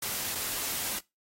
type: noise with dropouts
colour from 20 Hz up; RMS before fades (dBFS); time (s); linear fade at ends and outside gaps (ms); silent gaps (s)
white; -33; 0.02-0.99; 5; 0.35-0.354
effects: noise-tail reverb RT60 0.2 s tail -20 dB re dry + AAC 48 kbps